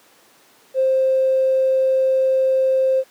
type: tone with tanh clipping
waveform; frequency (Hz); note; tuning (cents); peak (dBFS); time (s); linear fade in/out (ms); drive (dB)
triangle; 526; C5; +9; -13; 0.74-3.04; 50; 2
effects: pink hiss -52 dBFS RMS until 3.1 s + high-pass 300 Hz 12 dB/octave